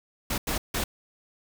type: noise bursts at uneven times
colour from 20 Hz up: pink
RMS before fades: -28 dBFS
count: 3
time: 0.3-0.38 / 0.47-0.58 / 0.74-0.84 s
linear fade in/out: 5 ms
effects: none